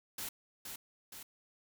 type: noise with echo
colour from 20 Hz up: white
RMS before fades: -41 dBFS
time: 0.18-0.29 s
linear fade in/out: 5 ms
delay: 470 ms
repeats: 2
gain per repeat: -4 dB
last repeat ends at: 1.23 s
effects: none